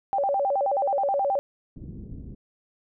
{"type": "tone with vibrato", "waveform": "sine", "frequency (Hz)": 667, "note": "E5", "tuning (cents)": 20, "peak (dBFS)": -21, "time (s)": [0.13, 1.39], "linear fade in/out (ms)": 0, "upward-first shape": "square", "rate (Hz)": 9.4, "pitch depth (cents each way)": 290}
{"type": "low-pass noise", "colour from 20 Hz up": "pink", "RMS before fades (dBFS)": -39, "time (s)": [1.76, 2.35], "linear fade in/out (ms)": 5, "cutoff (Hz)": 300, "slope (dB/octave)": 24}
{"effects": []}